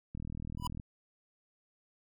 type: click train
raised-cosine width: 5 ms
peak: -29 dBFS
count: 27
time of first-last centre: 0.15-0.798 s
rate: 40.1 Hz
type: tone with exponential growth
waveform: square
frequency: 987.8 Hz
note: B5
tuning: in tune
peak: -33 dBFS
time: 0.57-0.67 s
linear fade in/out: 2 ms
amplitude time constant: 21 ms
effects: none